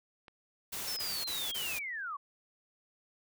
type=clicks; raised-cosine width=0.3 ms; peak=-35 dBFS; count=4; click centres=0.282 / 0.799 / 0.988 / 1.124 s
type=noise bursts; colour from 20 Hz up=white; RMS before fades=-39 dBFS; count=4; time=0.72-1.792 s; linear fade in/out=10 ms; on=250 ms; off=24 ms
type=linear sweep; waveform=sine; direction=down; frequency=5450 to 1078 Hz; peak=-36 dBFS; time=0.87-2.17 s; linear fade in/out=10 ms
effects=none